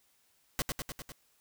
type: noise with echo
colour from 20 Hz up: pink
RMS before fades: -31 dBFS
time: 0.59-0.62 s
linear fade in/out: 0 ms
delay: 100 ms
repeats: 5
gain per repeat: -3 dB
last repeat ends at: 1.12 s
effects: white hiss -70 dBFS RMS until 1.4 s